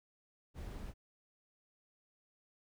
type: noise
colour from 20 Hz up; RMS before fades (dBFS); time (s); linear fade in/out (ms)
brown; -45; 0.54-0.94; 50
effects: none